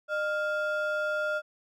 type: ring-modulated tone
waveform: triangle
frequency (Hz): 1005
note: B5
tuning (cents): +30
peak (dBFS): -22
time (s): 0.08-1.42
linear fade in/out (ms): 50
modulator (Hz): 396
effects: none